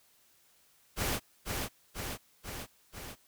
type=noise with echo; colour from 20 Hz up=pink; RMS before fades=-32 dBFS; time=0.96-1.2 s; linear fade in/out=50 ms; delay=490 ms; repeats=4; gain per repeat=-3 dB; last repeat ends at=3.16 s; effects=white hiss -66 dBFS RMS until 3.27 s